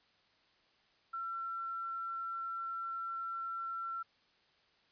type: tone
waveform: sine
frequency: 1352 Hz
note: E6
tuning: 43 cents sharp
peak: -37 dBFS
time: 1.13-4.03 s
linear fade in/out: 10 ms
effects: white hiss -70 dBFS RMS until 4.91 s + resampled to 11025 Hz